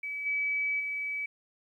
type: tone with level steps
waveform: sine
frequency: 2289 Hz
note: D7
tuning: 45 cents flat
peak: -33 / -27 / -31 dBFS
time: 0.03-1.26 s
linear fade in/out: 5 ms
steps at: 0.25 / 0.79 s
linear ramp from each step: 20 ms
effects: 11-bit